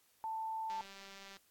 sine tone, 886 Hz, A5, 12 cents sharp, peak -37 dBFS, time 0.24-0.81 s, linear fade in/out 0 ms
click train, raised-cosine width 0.2 ms, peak -35 dBFS, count 132, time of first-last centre 0.7-1.368 s, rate 196 Hz
effects white hiss -71 dBFS RMS until 1.5 s + AAC 64 kbps

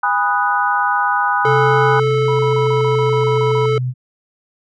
sine chord, G# minor seventh, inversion none, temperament equal with one note detuned, 816.3 / 987.8 / 1244.5 / 1480 Hz, G#5 / B5 / D#6 / F#6, -30 / 0 / 0 / 0 cents, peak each -19 dBFS, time 0.03-2 s, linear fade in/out 5 ms
sine tone with pitch glide, 131 to 126.25 Hz, C3 to B2, +2 to +39 cents, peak -17 dBFS, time 1.44-3.94 s, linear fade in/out 50 ms, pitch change -63 cents, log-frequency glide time 1.79-3.32 s
square tone, 436.4 Hz, A4, 14 cents flat, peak -15 dBFS, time 1.45-3.78 s, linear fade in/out 2 ms
sine tone bursts, 975 Hz, B5, 23 cents flat, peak -22 dBFS, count 10, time 2.28-3.659 s, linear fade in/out 2 ms, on 110 ms, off 31 ms
effects low-pass 3000 Hz 12 dB/octave

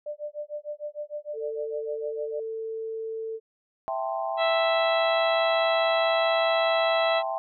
sine tone with tremolo, 594 Hz, D5, 20 cents sharp, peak -29 dBFS, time 0.06-2.4 s, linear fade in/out 5 ms, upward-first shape sine, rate 6.6 Hz, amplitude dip 100%
sine tone, 445.7 Hz, A4, 22 cents sharp, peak -30 dBFS, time 1.33-3.4 s, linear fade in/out 50 ms
sine chord, A minor seventh, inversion second, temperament equal, 659.3 / 784 / 880 / 1046.5 Hz, E5 / G5 / A5 / C6, 0 / 0 / 0 / 0 cents, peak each -30 / -31 / -36 / -35 dBFS, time 3.88-7.38 s, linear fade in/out 0 ms
harmonic tone, 659.3 Hz, E5, in tune, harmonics 1 / 2 / 3 / 4 / 5 / 6, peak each -27 / -30 / -32 / -33 / -34 / -35 dBFS, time 4.37-7.23 s, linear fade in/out 50 ms
effects none

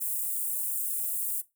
white high-pass noise, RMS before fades -31 dBFS, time 0-1.42 s, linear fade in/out 20 ms, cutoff 8200 Hz, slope 48 dB/octave, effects noise-tail reverb RT60 0.2 s tail -17 dB re dry

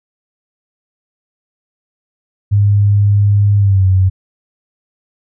sine tone with pitch glide, 102 to 94.08 Hz, G#2 to F#2, -31 to +29 cents, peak -7 dBFS, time 2.51-4.1 s, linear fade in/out 20 ms, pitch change -140 cents, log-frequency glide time 3.57-3.86 s, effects none

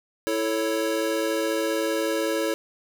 square chord, A major, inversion second, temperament equal, 329.6 / 440 / 554.4 Hz, E4 / A4 / C#5, 0 / 0 / 0 cents, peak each -28 / -29 / -28 dBFS, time 0.27-2.54 s, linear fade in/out 0 ms, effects none

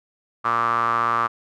sawtooth tone with band-pass filter, 116.54 Hz, A#2, in tune, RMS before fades -21 dBFS, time 0.44-1.28 s, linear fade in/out 20 ms, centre 1200 Hz, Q 8.7, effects none

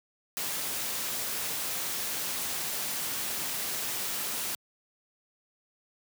white noise, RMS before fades -33 dBFS, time 0.37-4.55 s, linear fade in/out 0 ms, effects high-pass 100 Hz 12 dB/octave

